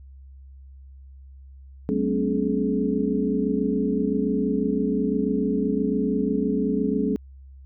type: tone cluster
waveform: sine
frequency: 188.8 / 216.6 / 257.8 / 283.8 / 424.3 Hz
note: F#3 / A3 / C4 / C#4 / G#4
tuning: +35 / -27 / -26 / +41 / +37 cents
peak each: -27 dBFS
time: 1.89-7.16 s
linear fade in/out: 0 ms
effects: added 67 Hz sine -42 dBFS peak until 7.65 s